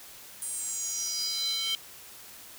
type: tone with high-pass filter sweep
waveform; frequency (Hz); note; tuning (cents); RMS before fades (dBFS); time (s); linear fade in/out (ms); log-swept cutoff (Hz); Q
square; 446.9; A4; +27; -32; 0.42-1.75; 0; 9500 to 3200; 6.5
effects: white hiss -48 dBFS RMS until 2.58 s